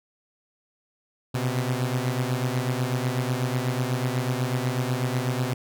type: beating tone pair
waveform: sawtooth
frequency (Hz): 123.47 / 131.57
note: B2 / C3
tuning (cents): 0 / +10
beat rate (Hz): 8.1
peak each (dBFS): -22 / -24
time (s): 1.34-5.54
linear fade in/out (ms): 10
effects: none